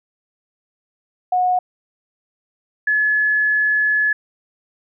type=tone pair in turn; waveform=sine; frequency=729 / 1708.5 Hz; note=F#5 / G#6; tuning=-26 / +49 cents; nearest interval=octave + minor third; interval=1475 cents; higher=second; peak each=-14 dBFS; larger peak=neither; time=1.32-1.59 / 2.87-4.13 s; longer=second; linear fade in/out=5 ms; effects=none